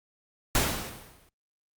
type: noise with exponential decay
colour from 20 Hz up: pink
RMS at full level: -22 dBFS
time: 0.55-1.29 s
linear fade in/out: 1 ms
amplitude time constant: 160 ms
effects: Opus 48 kbps